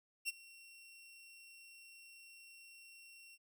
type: tone with ADSR envelope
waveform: sawtooth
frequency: 2729 Hz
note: F7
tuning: 41 cents flat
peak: -31 dBFS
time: 0.25-3.38 s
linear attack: 36 ms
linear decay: 24 ms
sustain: -22 dB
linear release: 42 ms
effects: none